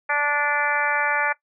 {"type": "harmonic tone", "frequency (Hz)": 291.6, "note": "D4", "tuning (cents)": -12, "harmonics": [2, 3, 4, 5, 6, 7, 8], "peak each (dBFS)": [-30, -26, -29, -26, -25, -28, -30], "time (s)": [0.09, 1.33], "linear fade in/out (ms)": 10, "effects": ["noise-tail reverb RT60 0.1 s tail -18 dB re dry"]}